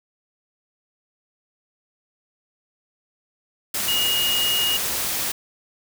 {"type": "tone in noise", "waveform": "sine", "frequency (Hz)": 2869, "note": "F7", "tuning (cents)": 46, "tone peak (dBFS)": -20, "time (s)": [3.88, 4.77], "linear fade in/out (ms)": 5, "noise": "white", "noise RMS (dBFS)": -25, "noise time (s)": [3.74, 5.32], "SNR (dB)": 2, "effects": []}